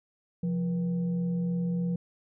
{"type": "tone with frequency modulation", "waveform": "sine", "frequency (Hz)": 174.61, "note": "F3", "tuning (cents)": 0, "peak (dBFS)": -26, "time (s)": [0.43, 1.96], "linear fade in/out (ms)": 5, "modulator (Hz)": 306, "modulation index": 0.36, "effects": []}